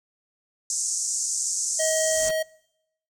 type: band-pass noise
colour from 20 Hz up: pink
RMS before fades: -27 dBFS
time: 0.7-2.29 s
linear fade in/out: 2 ms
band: 6000 to 8400 Hz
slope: 48 dB/octave
type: tone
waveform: square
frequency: 634 Hz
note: D#5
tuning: 32 cents sharp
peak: -24 dBFS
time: 1.79-2.43 s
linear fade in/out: 10 ms
type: noise with exponential growth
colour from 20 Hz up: pink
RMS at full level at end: -36 dBFS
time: 1.87-2.31 s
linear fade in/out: 1 ms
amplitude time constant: 94 ms
effects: noise-tail reverb RT60 0.8 s tail -23 dB re dry